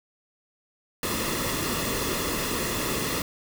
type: noise with comb filter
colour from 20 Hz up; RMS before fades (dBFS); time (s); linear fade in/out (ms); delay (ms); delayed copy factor
pink; -28; 1.03-3.22; 2; 1.3; -0.6
effects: none